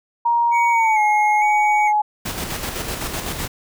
sine tone with pitch glide, 941 to 843.2 Hz, A#5 to G#5, +16 to +26 cents, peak -14 dBFS, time 0.25-2.02 s, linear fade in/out 10 ms, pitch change -190 cents, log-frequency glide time 0.71-1.02 s
triangle tone with vibrato, 2199 Hz, C#7, 14 cents flat, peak -19 dBFS, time 0.51-1.93 s, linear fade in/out 50 ms, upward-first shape square, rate 1.1 Hz, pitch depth 37 cents each way
pink noise with tremolo, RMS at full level -25 dBFS, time 2.25-3.48 s, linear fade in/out 10 ms, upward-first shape square, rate 7.9 Hz, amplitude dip 40%
effects none

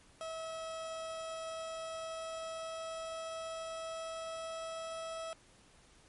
30% pulse tone with pitch glide, 647 to 651.9 Hz, E5 to E5, -32 to -19 cents, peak -37 dBFS, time 0.21-5.33 s, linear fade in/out 0 ms, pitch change +13 cents, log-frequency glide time 0.69-4.87 s, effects pink hiss -63 dBFS RMS until 6.08 s + MP3 48 kbps

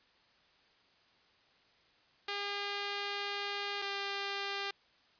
5% pulse tone pair in turn, 404.3 / 398.5 Hz, G#4 / G4, -46 / +28 cents, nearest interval unison, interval 26 cents, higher first, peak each -24 dBFS, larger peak neither, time 2.28-3.82 / 3.82-4.71 s, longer first, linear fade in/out 5 ms, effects white hiss -67 dBFS RMS until 5.19 s + resampled to 11025 Hz

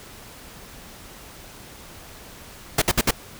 pink noise bursts, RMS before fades -18 dBFS, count 4, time 2.78-3.109 s, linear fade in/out 5 ms, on 38 ms, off 59 ms, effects pink hiss -43 dBFS RMS until 3.39 s

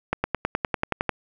accelerating click train, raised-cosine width 0.5 ms, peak -7 dBFS, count 11, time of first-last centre 0.13-1.093 s, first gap 110 ms, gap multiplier 0.97, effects none

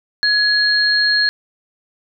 sine tone pair together, 1681 / 4251 Hz, G#6 / C8, +20 / +27 cents, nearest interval octave + major third, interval 1607 cents, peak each -15 dBFS, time 0.23-1.29 s, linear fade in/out 0 ms, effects none

